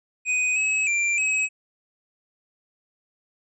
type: tone with pitch steps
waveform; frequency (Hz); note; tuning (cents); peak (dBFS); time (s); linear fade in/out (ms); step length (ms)
square; 2497 / 2568 / 2365 / 2553; D#7 / E7 / D7 / D#7; +6 / -46 / +12 / +44; -21; 0.25-1.49; 50; 310
effects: resampled to 22050 Hz